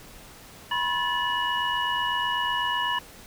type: tone cluster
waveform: sine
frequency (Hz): 975 / 1063 / 1735 / 2916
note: B5 / C6 / A6 / F#7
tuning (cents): -23 / +27 / -25 / -26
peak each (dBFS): -27 / -32 / -29 / -29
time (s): 0.71-2.99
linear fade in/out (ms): 5
effects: tanh soft clip ceiling -13 dBFS + pink hiss -47 dBFS RMS until 3.26 s